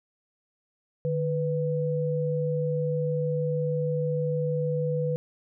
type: tone pair together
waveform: sine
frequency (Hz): 151.07 / 494.8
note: D3 / B4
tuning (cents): +49 / +3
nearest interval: octave + major sixth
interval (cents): 2054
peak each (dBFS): -27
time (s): 1.05-5.16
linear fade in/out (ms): 0
effects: none